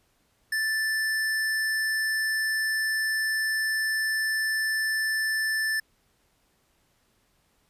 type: tone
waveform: square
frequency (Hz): 1760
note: A6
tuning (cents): 0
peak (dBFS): -25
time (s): 0.52-5.8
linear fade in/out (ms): 5
effects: pink hiss -68 dBFS RMS until 7.69 s + resampled to 32000 Hz